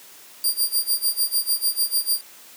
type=tone with tremolo; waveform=5% pulse; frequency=4761 Hz; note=D8; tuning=23 cents sharp; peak=-10 dBFS; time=0.44-2.21 s; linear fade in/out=2 ms; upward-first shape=sine; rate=6.7 Hz; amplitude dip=90%; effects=white hiss -46 dBFS RMS until 2.56 s + high-pass 200 Hz 12 dB/octave